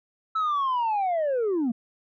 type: linear sweep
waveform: sine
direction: down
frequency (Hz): 1318.5 to 218.2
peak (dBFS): -20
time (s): 0.35-1.72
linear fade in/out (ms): 10
effects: tanh soft clip ceiling -21 dBFS